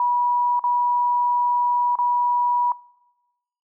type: tone with dropouts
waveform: sine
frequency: 972 Hz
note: B5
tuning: 28 cents flat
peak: -17 dBFS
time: 0-2.72 s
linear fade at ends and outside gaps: 2 ms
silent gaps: 0.594-0.639 / 1.955-1.987 s
effects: noise-tail reverb RT60 1.0 s tail -24 dB re dry